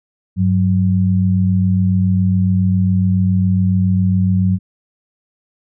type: tone pair together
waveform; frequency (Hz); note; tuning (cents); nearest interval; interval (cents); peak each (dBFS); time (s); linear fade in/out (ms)
sine; 98 / 185.22; G2 / F#3; 0 / +2; major seventh; 1102; -14; 0.36-4.59; 50
effects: none